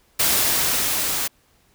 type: noise with level ramp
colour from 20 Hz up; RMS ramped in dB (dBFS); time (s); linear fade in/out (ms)
white; -18 to -24; 0.19-1.28; 10
effects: pink hiss -60 dBFS RMS until 1.74 s

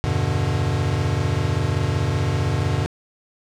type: chord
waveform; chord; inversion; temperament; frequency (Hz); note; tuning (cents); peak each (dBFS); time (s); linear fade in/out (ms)
square; E minor seventh; none; equal with one note detuned; 82.41 / 98 / 123.47 / 148.28; E2 / G2 / B2 / D3; 0 / 0 / 0 / +17; -28 / -24 / -25 / -26; 0.04-2.86; 0
effects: low-pass 7000 Hz 12 dB/octave + 9-bit

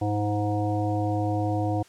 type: harmonic tone with a mistuned harmonic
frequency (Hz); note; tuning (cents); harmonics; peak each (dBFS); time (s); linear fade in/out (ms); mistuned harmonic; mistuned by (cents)
103.8; G#2; 0; 1 / 3 / 5 / 7 / 9; -26 / -28 / -33 / -30 / -40; 0.01-1.83; 10; 3; +27
effects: white hiss -55 dBFS RMS until 1.88 s + low-pass 8000 Hz 12 dB/octave

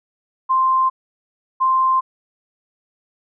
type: tone pair in turn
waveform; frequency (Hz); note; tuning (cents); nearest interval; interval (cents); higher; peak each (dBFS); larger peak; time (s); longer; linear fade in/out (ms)
sine; 1046.5 / 1046.5; C6 / C6; 0 / 0; unison; 0; neither; -13; neither; 0.49-0.9 / 1.6-2.01; neither; 20
effects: none

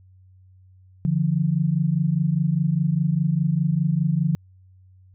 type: tone pair together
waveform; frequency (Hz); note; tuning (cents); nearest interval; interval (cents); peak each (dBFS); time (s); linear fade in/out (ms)
sine; 146.67 / 171.6; D3 / F3; -2 / -30; minor third; 272; -21; 1.05-4.35; 0
effects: added 93 Hz sine -49 dBFS peak until 5.14 s

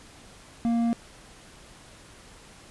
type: tone with hard clipping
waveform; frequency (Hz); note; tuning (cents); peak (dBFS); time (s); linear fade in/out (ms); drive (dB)
sine; 233.1; A#3; 0; -23; 0.65-0.93; 0; 6
effects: pink hiss -50 dBFS RMS until 2.7 s + resampled to 24000 Hz

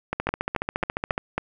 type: two click trains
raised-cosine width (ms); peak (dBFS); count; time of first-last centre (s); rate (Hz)
0.5; -10 / -9; 16 / 5; 0.13-1.179 / 0.29-1.38; 14.3 / 3.67
effects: none

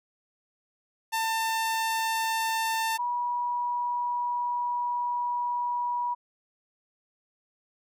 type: tone pair in turn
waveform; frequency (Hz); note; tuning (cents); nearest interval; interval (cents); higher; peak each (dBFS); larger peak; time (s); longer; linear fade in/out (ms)
sawtooth / sine; 896 / 969.1; A5 / B5; +31 / -33; minor second; 136; second; -22 / -26; first; 1.12-2.98 / 2.98-6.15; second; 20
effects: none

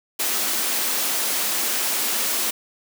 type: high-pass noise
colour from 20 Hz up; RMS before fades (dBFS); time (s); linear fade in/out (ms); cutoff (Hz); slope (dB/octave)
white; -23; 0.19-2.51; 10; 200; 48
effects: none

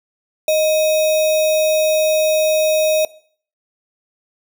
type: tone with sample-and-hold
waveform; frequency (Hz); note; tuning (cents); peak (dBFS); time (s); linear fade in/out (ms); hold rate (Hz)
sine; 622.3; D#5; 0; -12; 0.48-3.05; 2; 3150
effects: noise-tail reverb RT60 0.5 s tail -20 dB re dry

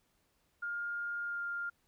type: tone with pitch glide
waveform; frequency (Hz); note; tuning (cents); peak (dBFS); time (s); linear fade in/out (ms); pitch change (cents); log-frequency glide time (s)
sine; 1412 to 1401.4; F6 to F6; +19 to +6; -35; 0.62-1.7; 10; -13; 1.25-1.41
effects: pink hiss -75 dBFS RMS until 1.87 s

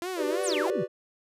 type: tone with vibrato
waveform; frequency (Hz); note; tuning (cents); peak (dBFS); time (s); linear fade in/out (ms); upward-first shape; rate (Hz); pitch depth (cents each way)
sawtooth; 333.1; E4; +18; -27; 0.02-0.7; 0; sine; 3.1; 210
type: chord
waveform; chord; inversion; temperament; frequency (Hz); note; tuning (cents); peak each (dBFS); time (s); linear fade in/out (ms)
triangle; G major seventh; third; equal; 370 / 392 / 493.9 / 587.3; F#4 / G4 / B4 / D5; 0 / 0 / 0 / 0; -30; 0.16-0.88; 50
type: exponential sweep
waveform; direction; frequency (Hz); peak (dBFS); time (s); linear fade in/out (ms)
sine; down; 11175 to 123.47; -30; 0.43-0.84; 20
effects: resampled to 32000 Hz

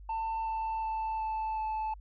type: tone with pitch steps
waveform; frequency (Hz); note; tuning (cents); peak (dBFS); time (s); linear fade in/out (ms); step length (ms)
sine; 894 / 888.3 / 882.7 / 877.1 / 871.6; A5 / A5 / A5 / A5 / A5; +27 / +16 / +5 / -6 / -17; -28; 0.09-1.94; 5; 370
effects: tanh soft clip ceiling -30 dBFS + added 49 Hz sine -46 dBFS peak until 2 s

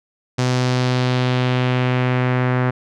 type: tone with low-pass filter sweep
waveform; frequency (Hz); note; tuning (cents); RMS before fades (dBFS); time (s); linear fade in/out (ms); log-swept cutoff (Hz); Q
sawtooth; 126.2; B2; +38; -18; 0.38-2.71; 10; 6100 to 1700; 1.6
effects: none

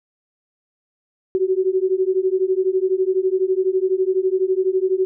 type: beating tone pair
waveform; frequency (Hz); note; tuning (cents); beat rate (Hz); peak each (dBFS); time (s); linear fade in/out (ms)
sine; 370 / 382; F#4 / G4; 0 / -45; 12; -19; 1.35-5.05; 0
effects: none

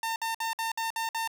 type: tone bursts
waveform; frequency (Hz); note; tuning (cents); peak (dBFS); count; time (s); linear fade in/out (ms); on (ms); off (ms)
sawtooth; 905; A5; +48; -25; 7; 0.03-1.276; 2; 130; 56
effects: none

